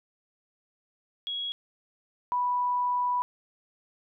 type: tone pair in turn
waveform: sine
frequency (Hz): 3322 / 984.8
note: G#7 / B5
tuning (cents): 0 / -5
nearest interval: octave + major sixth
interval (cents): 2105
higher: first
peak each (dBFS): -30 / -24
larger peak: second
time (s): 1.27-1.52 / 2.32-3.22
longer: second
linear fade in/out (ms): 0
effects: none